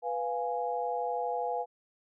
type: chord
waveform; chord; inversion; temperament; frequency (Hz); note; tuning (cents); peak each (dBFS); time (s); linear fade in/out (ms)
sine; F diminished; second; equal; 493.9 / 698.5 / 830.6; Cb5 / F5 / Ab5; 0 / 0 / 0; -34; 0.02-1.66; 50
effects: none